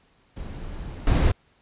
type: noise with level steps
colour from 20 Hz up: brown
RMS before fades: -35 / -18 dBFS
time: 0.36-1.32 s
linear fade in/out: 10 ms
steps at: 1.07 s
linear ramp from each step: 2 ms
effects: pink hiss -62 dBFS RMS until 1.61 s + resampled to 8000 Hz